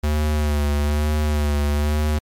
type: tone with vibrato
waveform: square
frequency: 74.3 Hz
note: D2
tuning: 21 cents sharp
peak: -18 dBFS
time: 0.03-2.19 s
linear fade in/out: 10 ms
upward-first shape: sine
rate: 1.1 Hz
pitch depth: 37 cents each way
effects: MP3 96 kbps